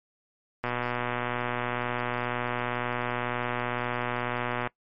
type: click train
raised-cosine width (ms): 0.5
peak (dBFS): -14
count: 493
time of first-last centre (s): 0.64-4.673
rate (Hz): 122
effects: noise-tail reverb RT60 0.1 s tail -21 dB re dry + MP3 32 kbps